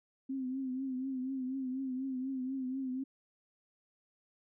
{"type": "tone with vibrato", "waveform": "sine", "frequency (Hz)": 261.6, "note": "C4", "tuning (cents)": 0, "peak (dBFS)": -34, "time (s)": [0.29, 3.04], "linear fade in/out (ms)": 10, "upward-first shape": "triangle", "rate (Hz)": 4.1, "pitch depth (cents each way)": 69, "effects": []}